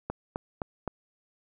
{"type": "click train", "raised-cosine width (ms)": 1, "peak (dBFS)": -17, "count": 4, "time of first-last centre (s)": [0.1, 0.877], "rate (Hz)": 3.86, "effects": []}